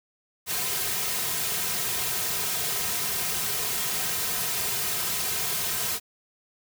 white noise with comb filter, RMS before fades -28 dBFS, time 0.46-6 s, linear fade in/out 50 ms, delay 3.5 ms, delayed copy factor -0.75, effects none

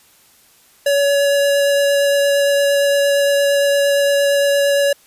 square tone with vibrato, 565 Hz, C#5, 33 cents sharp, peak -13 dBFS, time 0.86-4.93 s, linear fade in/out 5 ms, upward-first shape triangle, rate 8.7 Hz, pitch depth 10 cents each way, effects white hiss -51 dBFS RMS until 5.06 s + resampled to 32000 Hz

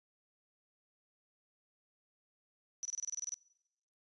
sine tone bursts, 5910 Hz, F#8, 3 cents flat, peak -36 dBFS, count 11, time 2.83-3.342 s, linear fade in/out 0 ms, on 22 ms, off 27 ms, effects noise-tail reverb RT60 1.0 s tail -26 dB re dry + resampled to 24000 Hz

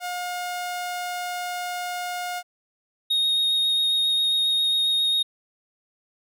sawtooth tone, 715 Hz, F5, 41 cents sharp, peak -24 dBFS, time 0-2.43 s, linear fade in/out 50 ms
triangle tone with vibrato, 3729 Hz, A#7, in tune, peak -18 dBFS, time 3.1-5.23 s, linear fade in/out 10 ms, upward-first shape sine, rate 7.4 Hz, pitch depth 11 cents each way
effects none

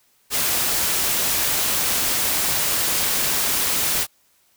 white noise, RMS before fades -21 dBFS, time 0.3-4.07 s, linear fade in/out 50 ms, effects white hiss -61 dBFS RMS until 4.56 s

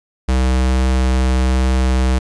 square tone, 64.2 Hz, C2, 32 cents flat, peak -13 dBFS, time 0.28-2.19 s, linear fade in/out 10 ms, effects resampled to 22050 Hz + 9-bit

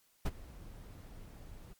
brown noise with ADSR envelope, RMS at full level -28 dBFS, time 0.25-1.74 s, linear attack 12 ms, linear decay 36 ms, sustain -22 dB, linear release 17 ms, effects white hiss -70 dBFS RMS until 1.79 s + MP3 96 kbps

